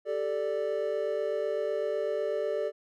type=chord; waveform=triangle; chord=G suspended second; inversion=none; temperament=equal; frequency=392 / 440 / 587.3 Hz; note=G4 / A4 / D5; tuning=0 / 0 / 0 cents; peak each=-33 / -30 / -29 dBFS; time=0.05-2.72 s; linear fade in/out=50 ms; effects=none

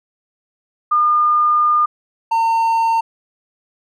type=tone pair in turn; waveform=sine / triangle; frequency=1212 / 909.6 Hz; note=D#6 / A#5; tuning=-46 / -43 cents; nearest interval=perfect fourth; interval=497 cents; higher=first; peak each=-11 dBFS; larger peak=neither; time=0.91-1.86 / 2.31-3.01 s; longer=first; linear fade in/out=10 ms; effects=none

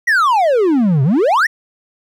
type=exponential two-way sweep; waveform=triangle; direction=down then up; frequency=1975.5 to 126.8 to 1975.5 Hz; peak=-8 dBFS; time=0.07-1.47 s; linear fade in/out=10 ms; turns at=1.03 s; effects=none

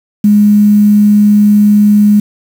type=tone with quantisation; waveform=sine; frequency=207.7 Hz; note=G#3; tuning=in tune; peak=-3 dBFS; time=0.24-2.2 s; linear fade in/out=5 ms; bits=5; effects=none

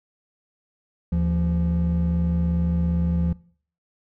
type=tone pair together; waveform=triangle; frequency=76.31 / 171.3 Hz; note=D#2 / F3; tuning=-33 / -33 cents; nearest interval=octave + major second; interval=1400 cents; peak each=-20 / -19 dBFS; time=1.12-3.33 s; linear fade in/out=5 ms; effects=noise-tail reverb RT60 0.5 s tail -22 dB re dry + tanh soft clip ceiling -12 dBFS

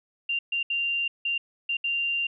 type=tone bursts at uneven times; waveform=sine; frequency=2780 Hz; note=F7; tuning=9 cents flat; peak=-24 dBFS; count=6; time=0.29-0.39 / 0.52-0.63 / 0.7-1.08 / 1.25-1.38 / 1.69-1.77 / 1.84-2.27 s; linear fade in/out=5 ms; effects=none

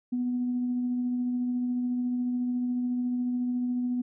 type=tone with tremolo; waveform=sine; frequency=246.9 Hz; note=B3; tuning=in tune; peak=-24 dBFS; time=0.12-4.02 s; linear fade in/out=10 ms; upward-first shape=triangle; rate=14 Hz; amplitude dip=25%; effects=tanh soft clip ceiling -20 dBFS

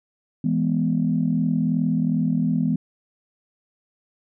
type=chord; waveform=sine; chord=E major; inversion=none; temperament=equal; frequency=164.81 / 207.7 / 246.9 Hz; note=E3 / G#3 / B3; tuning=0 / 0 / 0 cents; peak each=-22 / -24 / -22 dBFS; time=0.44-2.76 s; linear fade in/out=5 ms; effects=tanh soft clip ceiling -9 dBFS

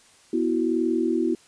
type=chord; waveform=sine; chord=B suspended fourth; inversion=none; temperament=just; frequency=246.9 / 329.3 / 370.4 Hz; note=B3 / E4 / F#4; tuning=0 / -2 / +2 cents; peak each=-26 / -23 / -26 dBFS; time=0.33-1.35 s; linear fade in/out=5 ms; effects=white hiss -55 dBFS RMS until 1.47 s + resampled to 22050 Hz

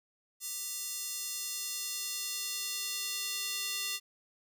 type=tone with high-pass filter sweep; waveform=square; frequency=395 Hz; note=G4; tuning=13 cents sharp; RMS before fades=-37 dBFS; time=0.4-4 s; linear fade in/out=50 ms; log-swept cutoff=6700 to 3400 Hz; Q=1.1; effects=none

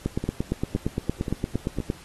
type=two click trains; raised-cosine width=3 ms; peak=-11 / -15 dBFS; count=17 / 4; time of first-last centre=0.06-1.901 / 0.24-1.802 s; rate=8.69 / 1.92 Hz; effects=pink hiss -48 dBFS RMS until 2.04 s + AAC 32 kbps

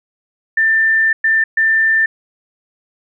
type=tone bursts at uneven times; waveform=sine; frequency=1785 Hz; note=A6; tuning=24 cents sharp; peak=-10 dBFS; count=3; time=0.57-1.13 / 1.24-1.44 / 1.57-2.06 s; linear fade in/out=5 ms; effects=none

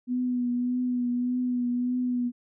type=tone with vibrato; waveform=sine; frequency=246.9 Hz; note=B3; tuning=in tune; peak=-24 dBFS; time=0.07-2.32 s; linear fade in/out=50 ms; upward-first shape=triangle; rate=1.7 Hz; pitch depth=30 cents each way; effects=none

